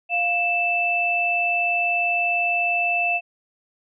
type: tone pair together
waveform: sine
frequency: 700 / 2643 Hz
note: F5 / E7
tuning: +4 / +4 cents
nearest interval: octave + major seventh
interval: 2300 cents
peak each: -24 / -20 dBFS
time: 0.09-3.21 s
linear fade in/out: 50 ms
effects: none